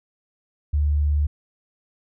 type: tone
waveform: sine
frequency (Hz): 73.6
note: D2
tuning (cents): +4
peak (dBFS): -17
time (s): 0.73-1.27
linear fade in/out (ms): 10
effects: none